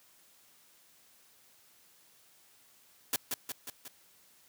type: noise with echo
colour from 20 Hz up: white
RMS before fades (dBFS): -30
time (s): 3.13-3.16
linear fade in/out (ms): 2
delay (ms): 180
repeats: 4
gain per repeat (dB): -4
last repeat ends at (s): 3.88
effects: white hiss -63 dBFS RMS until 4.48 s + high-pass 80 Hz 12 dB/octave